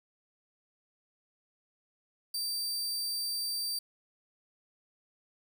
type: tone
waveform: sawtooth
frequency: 4666 Hz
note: D8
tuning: 12 cents flat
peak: -29 dBFS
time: 2.34-3.79 s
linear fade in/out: 5 ms
effects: 11-bit